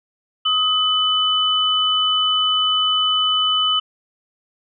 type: tone pair together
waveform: sine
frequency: 1261.3 / 3000 Hz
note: D#6 / F#7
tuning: +23 / +23 cents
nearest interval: octave + minor third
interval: 1500 cents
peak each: -21 / -16 dBFS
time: 0.45-3.8 s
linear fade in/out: 10 ms
effects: none